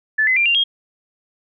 sine tone with pitch steps, 1742 / 2036 / 2380 / 2781 / 3251 Hz, A6 / C7 / D7 / F7 / G#7, -18 / -48 / +22 / -8 / -38 cents, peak -13 dBFS, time 0.18-0.64 s, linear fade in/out 10 ms, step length 92 ms, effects none

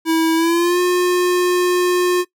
square tone with pitch glide, 324.9 to 358.4 Hz, E4 to F4, -25 to +45 cents, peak -14 dBFS, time 0.05-2.25 s, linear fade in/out 50 ms, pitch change +170 cents, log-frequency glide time 0.35-0.8 s, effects noise-tail reverb RT60 0.1 s tail -20 dB re dry

